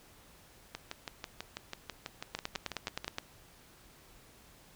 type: two click trains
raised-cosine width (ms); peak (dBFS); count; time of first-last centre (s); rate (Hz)
0.2; -21 / -17; 15 / 9; 0.75-3.045 / 2.35-3.184; 6.1 / 9.59
effects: pink hiss -59 dBFS RMS until 4.75 s